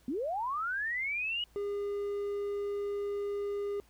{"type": "linear sweep", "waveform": "sine", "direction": "up", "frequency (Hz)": [230.3, 2940], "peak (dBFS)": -31, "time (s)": [0.08, 1.44], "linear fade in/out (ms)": 2}
{"type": "tone", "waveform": "triangle", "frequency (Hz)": 406, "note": "G#4", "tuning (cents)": -39, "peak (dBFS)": -30, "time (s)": [1.56, 3.8], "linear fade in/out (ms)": 0}
{"effects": ["added 56 Hz sine -61 dBFS peak until 3.89 s", "pink hiss -66 dBFS RMS until 3.89 s"]}